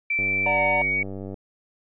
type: tone with pitch glide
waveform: sine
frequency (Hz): 2334 to 2248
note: D7 to C#7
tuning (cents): -11 to +24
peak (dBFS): -21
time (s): 0.1-1.03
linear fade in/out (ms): 5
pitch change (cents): -65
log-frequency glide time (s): 0.47-0.61
type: click train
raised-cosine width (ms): 2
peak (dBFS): -22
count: 113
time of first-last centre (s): 0.19-1.342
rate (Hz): 97.2
type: chord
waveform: triangle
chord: D augmented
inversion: none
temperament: just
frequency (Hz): 587.3 / 734.2 / 917.7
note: D5 / F#5 / A#5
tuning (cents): 0 / -14 / -27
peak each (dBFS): -23 / -25 / -25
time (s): 0.46-0.82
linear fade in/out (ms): 2
effects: resampled to 8000 Hz